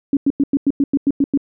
sine tone bursts, 279.2 Hz, C#4, 13 cents sharp, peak -11 dBFS, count 10, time 0.13-1.375 s, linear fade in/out 2 ms, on 39 ms, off 95 ms, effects none

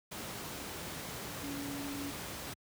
sine tone in noise, 282.1 Hz, C#4, 30 cents sharp, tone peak -39 dBFS, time 1.43-2.11 s, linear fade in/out 10 ms, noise pink, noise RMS -42 dBFS, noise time 0.11-2.54 s, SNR 0 dB, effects high-pass 80 Hz 12 dB/octave

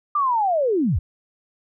sine linear sweep, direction down, 1206 to 54.1 Hz, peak -17 dBFS, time 0.15-0.99 s, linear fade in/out 5 ms, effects none

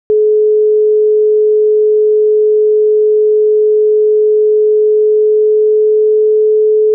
sine tone with pitch glide, 426.7 to 429.7 Hz, G#4 to A4, +47 to -41 cents, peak -6 dBFS, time 0.1-6.94 s, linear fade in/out 0 ms, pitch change +12 cents, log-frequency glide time 4.83-6.34 s, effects none

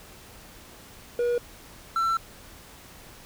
triangle tone pair in turn, 480.8 / 1342.7 Hz, B4 / E6, -46 / +31 cents, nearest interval octave + tritone, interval 1777 cents, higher second, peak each -20 dBFS, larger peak neither, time 1.19-1.38 / 1.96-2.17 s, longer second, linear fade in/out 2 ms, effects pink hiss -48 dBFS RMS until 3.25 s

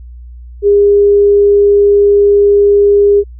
sine tone, 406.2 Hz, G#4, 38 cents flat, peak -4 dBFS, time 0.62-3.24 s, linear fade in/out 50 ms, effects added 60 Hz sine -28 dBFS peak until 3.39 s

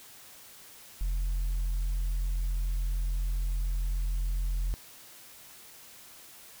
sine tone, 43.49 Hz, F1, 6 cents flat, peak -24 dBFS, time 1.01-4.74 s, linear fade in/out 0 ms, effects tanh soft clip ceiling -26 dBFS + white hiss -51 dBFS RMS until 6.6 s

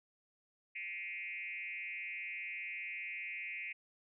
sine tone with frequency modulation, 2300 Hz, D7, 37 cents flat, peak -40 dBFS, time 0.75-3.73 s, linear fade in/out 10 ms, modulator 185 Hz, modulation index 1.6, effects none

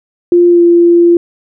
sine tone with pitch glide, 349.2 to 343.8 Hz, F4 to F4, 0 to -27 cents, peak -3 dBFS, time 0.32-1.17 s, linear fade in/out 2 ms, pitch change -27 cents, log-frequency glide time 0.49-0.62 s, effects none

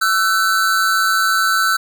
square tone pair together, 1328 / 1514.6 Hz, E6 / F#6, +12 / +40 cents, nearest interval major second, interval 228 cents, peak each -17 dBFS, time 0.01-1.77 s, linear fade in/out 10 ms, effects none

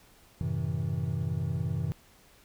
triangle chord, F# half-diminished seventh, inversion none, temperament equal with one note detuned, 92.5 / 110 / 130.81 / 160.77 Hz, F#2 / A2 / C3 / E3, 0 / 0 / 0 / -43 cents, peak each -32 / -35 / -31 / -31 dBFS, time 0.41-1.92 s, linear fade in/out 0 ms, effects pink hiss -59 dBFS RMS until 2.44 s

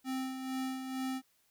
square tone with tremolo, 261.6 Hz, C4, in tune, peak -34 dBFS, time 0.04-1.22 s, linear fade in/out 50 ms, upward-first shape sine, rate 2.2 Hz, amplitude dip 50%, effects white hiss -72 dBFS RMS until 1.5 s

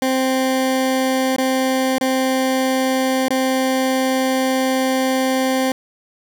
20% pulse tone with dropouts, 261.6 Hz, C4, in tune, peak -11 dBFS, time 0.02-5.72 s, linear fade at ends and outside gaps 2 ms, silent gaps 1.363-1.382 / 1.983-2.011 / 3.284-3.305 s, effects none

